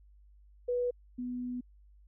sine tone pair in turn, 490 / 247.5 Hz, B4 / B3, -14 / +4 cents, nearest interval octave, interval 1182 cents, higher first, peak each -28 / -34 dBFS, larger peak first, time 0.68-0.91 / 1.18-1.61 s, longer second, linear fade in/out 10 ms, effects added 50 Hz sine -56 dBFS peak until 2.07 s

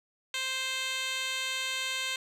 10% pulse tone with band-pass filter, 523 Hz, C5, 1 cent flat, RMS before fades -33 dBFS, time 0.34-2.16 s, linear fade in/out 2 ms, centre 4300 Hz, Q 1.2, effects none

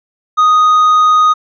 triangle tone, 1244.5 Hz, D#6, in tune, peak -4 dBFS, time 0.37-1.34 s, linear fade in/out 20 ms, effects resampled to 16000 Hz

